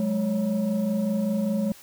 sine tone cluster, 186.3 / 211.4 / 554 Hz, F#3 / G#3 / C#5, +12 / +31 / -1 cents, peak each -28 / -22 / -29 dBFS, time 0-1.72 s, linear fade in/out 2 ms, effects tanh soft clip ceiling -18 dBFS + white hiss -49 dBFS RMS until 1.82 s

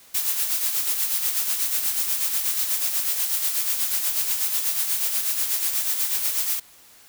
blue noise with tremolo, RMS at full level -22 dBFS, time 0.14-6.6 s, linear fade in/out 10 ms, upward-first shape sine, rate 8.2 Hz, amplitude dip 50%, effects white hiss -51 dBFS RMS until 7.08 s

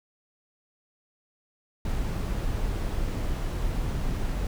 brown noise, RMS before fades -28 dBFS, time 1.85-4.47 s, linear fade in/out 2 ms, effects none

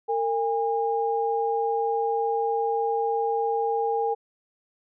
sine tone pair together, 456.3 / 813 Hz, A#4 / G#5, -37 / -37 cents, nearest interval minor seventh, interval 1000 cents, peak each -25 dBFS, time 0.08-4.15 s, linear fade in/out 20 ms, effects none

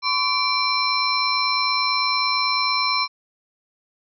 sine tone cluster, 1020 / 1129 / 2343 / 4097 / 5380 Hz, C6 / C#6 / D7 / C8 / E8, -44 / +31 / -5 / -37 / +34 cents, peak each -25 dBFS, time 0.02-3.08 s, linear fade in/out 50 ms, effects none

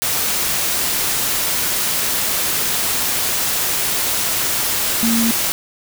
sine tone in noise, 229.5 Hz, A#3, 27 cents flat, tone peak -15 dBFS, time 5.03-5.31 s, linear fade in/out 0 ms, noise white, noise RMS -19 dBFS, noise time 0.02-5.52 s, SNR +1 dB, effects none

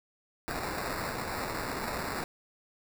white noise with sample-and-hold, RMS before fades -35 dBFS, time 0.48-2.24 s, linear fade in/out 0 ms, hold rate 3150 Hz, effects none

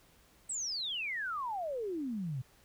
sine exponential sweep, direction down, 8240 to 121.1 Hz, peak -34 dBFS, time 0.49-2.42 s, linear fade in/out 10 ms, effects pink hiss -64 dBFS RMS until 2.64 s

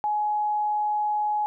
sine tone, 841 Hz, G#5, 22 cents sharp, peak -22 dBFS, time 0.04-1.46 s, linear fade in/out 0 ms, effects none

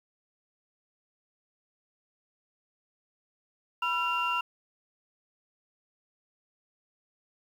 sine tone cluster, 980 / 1354 / 2780 Hz, B5 / E6 / F7, -14 / +46 / -9 cents, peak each -30 dBFS, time 3.82-4.41 s, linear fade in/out 5 ms, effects tanh soft clip ceiling -19 dBFS + 9-bit

